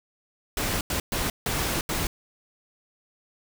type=noise bursts at uneven times; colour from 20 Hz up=pink; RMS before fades=-27 dBFS; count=5; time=0.57-0.81 / 0.9-1 / 1.12-1.3 / 1.46-1.81 / 1.89-2.07 s; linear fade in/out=2 ms; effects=none